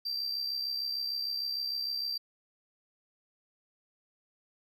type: tone with amplitude modulation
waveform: triangle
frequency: 4699 Hz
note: D8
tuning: in tune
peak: -28 dBFS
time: 0.05-2.18 s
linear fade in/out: 10 ms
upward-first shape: sine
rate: 66.6 Hz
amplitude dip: 55%
effects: none